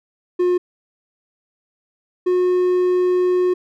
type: tone pair in turn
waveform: triangle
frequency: 358.2 / 362.4 Hz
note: F4 / F#4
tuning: +44 / -36 cents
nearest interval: unison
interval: 20 cents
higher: second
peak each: -12 dBFS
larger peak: neither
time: 0.39-0.58 / 2.26-3.54 s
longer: second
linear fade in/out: 10 ms
effects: none